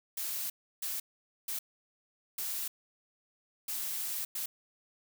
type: noise bursts at uneven times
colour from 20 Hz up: blue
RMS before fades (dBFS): -36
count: 6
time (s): 0.17-0.5 / 0.82-1 / 1.48-1.59 / 2.38-2.68 / 3.68-4.25 / 4.35-4.46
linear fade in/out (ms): 5
effects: none